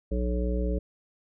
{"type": "harmonic tone with a mistuned harmonic", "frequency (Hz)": 61.2, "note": "B1", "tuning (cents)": -15, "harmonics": [1, 3, 5, 7, 9], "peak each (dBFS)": [-26, -33, -36, -35, -36], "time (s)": [0.11, 0.79], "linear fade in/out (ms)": 10, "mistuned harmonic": 1, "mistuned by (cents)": -73, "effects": []}